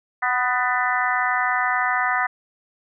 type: harmonic tone with a mistuned harmonic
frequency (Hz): 248.5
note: B3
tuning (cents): +11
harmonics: 3 / 4 / 5 / 6 / 7 / 8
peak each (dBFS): -25 / -27 / -25 / -27 / -25 / -27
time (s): 0.22-2.27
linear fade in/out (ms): 10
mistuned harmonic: 7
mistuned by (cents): +38
effects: none